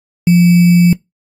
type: tone with sample-and-hold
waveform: sine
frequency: 174.61 Hz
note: F3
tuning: in tune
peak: -4 dBFS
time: 0.27-0.93 s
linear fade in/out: 2 ms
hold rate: 2450 Hz
effects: noise-tail reverb RT60 0.2 s tail -22 dB re dry + AAC 48 kbps